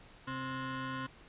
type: ring-modulated tone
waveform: 25% pulse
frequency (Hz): 394.7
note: G4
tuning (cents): +12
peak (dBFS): -30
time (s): 0.27-1.07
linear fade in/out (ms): 10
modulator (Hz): 657
effects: pink hiss -57 dBFS RMS until 1.28 s + resampled to 8000 Hz